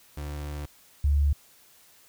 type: tone pair in turn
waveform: 35% pulse / sine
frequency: 73.42 / 71.87 Hz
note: D2 / D2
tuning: 0 / -37 cents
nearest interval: unison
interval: 37 cents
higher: first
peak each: -31 / -19 dBFS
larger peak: second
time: 0.17-0.66 / 1.04-1.33 s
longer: first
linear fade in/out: 5 ms
effects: white hiss -57 dBFS RMS until 2.08 s